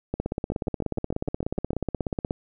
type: two click trains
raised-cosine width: 2 ms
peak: -17 / -13 dBFS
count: 9 / 37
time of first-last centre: 0.52-1.732 / 0.14-2.309 s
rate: 6.6 / 16.6 Hz
effects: none